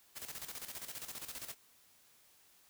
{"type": "noise with tremolo", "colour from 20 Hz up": "white", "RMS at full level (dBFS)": -44, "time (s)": [0.15, 1.55], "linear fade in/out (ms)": 20, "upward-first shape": "square", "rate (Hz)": 15, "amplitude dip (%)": 65, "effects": ["white hiss -66 dBFS RMS until 2.69 s"]}